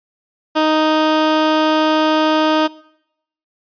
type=tone; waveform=15% pulse; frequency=311.1 Hz; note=D#4; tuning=in tune; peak=-6 dBFS; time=0.55-2.68 s; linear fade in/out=20 ms; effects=noise-tail reverb RT60 0.8 s tail -22 dB re dry + resampled to 11025 Hz